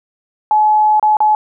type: tone with dropouts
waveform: sine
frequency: 853 Hz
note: G#5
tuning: 46 cents sharp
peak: -8 dBFS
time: 0.51-1.35 s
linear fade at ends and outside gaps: 1 ms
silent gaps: 0.997-1.027 / 1.169-1.204 s
effects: none